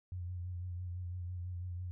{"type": "tone with vibrato", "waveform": "sine", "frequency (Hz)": 89.3, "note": "F2", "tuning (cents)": 39, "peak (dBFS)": -38, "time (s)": [0.12, 1.91], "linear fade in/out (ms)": 0, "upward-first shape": "sine", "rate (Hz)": 6, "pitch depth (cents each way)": 38, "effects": []}